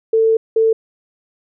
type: tone bursts at uneven times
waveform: sine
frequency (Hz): 446.7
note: A4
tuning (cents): +26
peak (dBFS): -10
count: 2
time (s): 0.13-0.37 / 0.56-0.73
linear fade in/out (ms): 5
effects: none